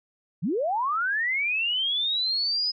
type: linear sweep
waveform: sine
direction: up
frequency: 130.81 to 5070 Hz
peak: -23 dBFS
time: 0.42-2.72 s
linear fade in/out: 20 ms
effects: none